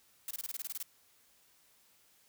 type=noise bursts; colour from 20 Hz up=blue; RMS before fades=-39 dBFS; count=11; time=0.28-0.828 s; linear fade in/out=2 ms; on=28 ms; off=24 ms; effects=white hiss -67 dBFS RMS until 2.28 s